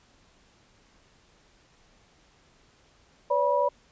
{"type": "tone cluster", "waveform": "sine", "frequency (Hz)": [503, 575, 973], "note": ["B4", "D5", "B5"], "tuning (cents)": [32, -37, -26], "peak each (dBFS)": [-29, -24, -25], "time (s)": [3.3, 3.69], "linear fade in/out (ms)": 10, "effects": ["pink hiss -61 dBFS RMS until 3.91 s", "resampled to 16000 Hz"]}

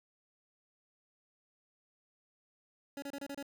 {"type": "tone bursts", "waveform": "25% pulse", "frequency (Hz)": 280.6, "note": "C#4", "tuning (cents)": 21, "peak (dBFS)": -36, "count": 6, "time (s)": [2.97, 3.427], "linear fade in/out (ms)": 2, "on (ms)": 52, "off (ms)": 29, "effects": []}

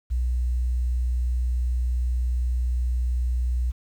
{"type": "tone", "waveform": "sine", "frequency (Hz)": 61.3, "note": "B1", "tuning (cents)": -12, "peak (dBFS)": -21, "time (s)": [0.1, 3.72], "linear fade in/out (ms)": 20, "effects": ["9-bit"]}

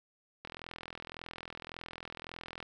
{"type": "click train", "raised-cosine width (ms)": 0.3, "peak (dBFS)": -26, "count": 92, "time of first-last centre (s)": [0.45, 2.627], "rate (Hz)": 41.8, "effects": []}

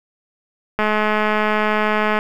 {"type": "click train", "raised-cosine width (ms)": 0.5, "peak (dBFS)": -4, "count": 299, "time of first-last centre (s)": [0.79, 2.189], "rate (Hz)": 213, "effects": ["7-bit"]}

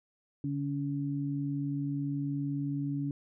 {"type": "tone pair together", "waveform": "sine", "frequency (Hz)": [143.1, 282.1], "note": ["D3", "C#4"], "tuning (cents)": [-45, 30], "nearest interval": "octave", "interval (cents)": 1175, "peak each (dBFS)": [-33, -33], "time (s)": [0.44, 3.11], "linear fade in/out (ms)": 2, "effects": []}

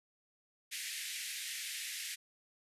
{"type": "band-pass noise", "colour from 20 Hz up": "pink", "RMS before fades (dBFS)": -42, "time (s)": [0.71, 2.16], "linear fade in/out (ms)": 20, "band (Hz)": [1800, 13000], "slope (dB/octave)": 48, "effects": ["resampled to 32000 Hz"]}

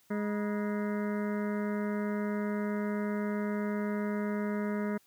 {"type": "harmonic tone with a mistuned harmonic", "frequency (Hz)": 207.7, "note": "G#3", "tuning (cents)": 0, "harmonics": [1, 2, 3, 5, 6, 7, 8, 9, 10], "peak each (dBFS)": [-31, -37, -41, -45, -47, -48, -49, -50, -51], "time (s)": [0.1, 4.98], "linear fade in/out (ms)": 10, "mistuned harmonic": 5, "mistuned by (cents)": -130, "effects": ["white hiss -66 dBFS RMS until 5.06 s"]}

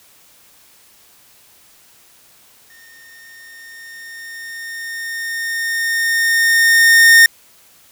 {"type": "tone with exponential growth", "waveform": "45% pulse", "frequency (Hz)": 1832, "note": "A#6", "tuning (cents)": -31, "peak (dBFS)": -4, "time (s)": [2.7, 7.26], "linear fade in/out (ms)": 2, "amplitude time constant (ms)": 990, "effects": ["white hiss -49 dBFS RMS until 7.91 s"]}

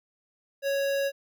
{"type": "tone with notch filter", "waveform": "square", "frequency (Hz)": 554.4, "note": "C#5", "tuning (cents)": 0, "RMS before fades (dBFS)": -27, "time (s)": [0.62, 1.12], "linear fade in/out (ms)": 50, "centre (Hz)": 8500, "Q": 1.8, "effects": []}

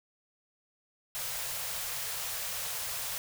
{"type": "band-stop noise", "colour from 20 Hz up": "white", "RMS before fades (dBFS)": -36, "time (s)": [1.15, 3.18], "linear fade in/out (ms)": 0, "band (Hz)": [170, 450], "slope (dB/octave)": 96, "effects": []}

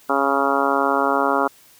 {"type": "harmonic tone", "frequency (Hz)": 138.59, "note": "C#3", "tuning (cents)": 0, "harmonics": [2, 3, 4, 5, 6, 7, 8, 9, 10], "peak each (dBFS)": [-25, -25, -25, -25, -25, -25, -25, -25, -25], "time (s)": [0.09, 1.48], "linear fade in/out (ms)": 10, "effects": ["white hiss -51 dBFS RMS until 1.79 s"]}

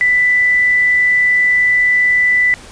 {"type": "tone", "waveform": "sine", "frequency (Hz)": 1985, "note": "B6", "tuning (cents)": 8, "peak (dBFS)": -9, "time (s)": [0.01, 2.54], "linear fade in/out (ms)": 0, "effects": ["pink hiss -37 dBFS RMS until 2.71 s", "resampled to 22050 Hz"]}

